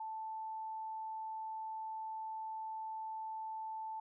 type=tone; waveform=sine; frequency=880 Hz; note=A5; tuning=in tune; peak=-40 dBFS; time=0-4 s; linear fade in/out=5 ms; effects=none